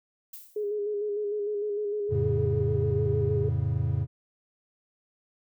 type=noise with exponential decay; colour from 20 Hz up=violet; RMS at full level=-40 dBFS; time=0.33-0.75 s; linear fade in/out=5 ms; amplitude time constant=90 ms
type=tone with vibrato; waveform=sine; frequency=414.6 Hz; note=G#4; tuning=3 cents flat; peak=-27 dBFS; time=0.56-3.49 s; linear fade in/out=5 ms; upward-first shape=square; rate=6.6 Hz; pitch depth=30 cents each way
type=chord; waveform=triangle; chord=F augmented; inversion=none; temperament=equal; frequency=87.31 / 110 / 138.59 Hz; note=F2 / A2 / C#3; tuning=0 / 0 / 0 cents; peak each=-28 / -26 / -27 dBFS; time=2.09-4.07 s; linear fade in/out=50 ms
effects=none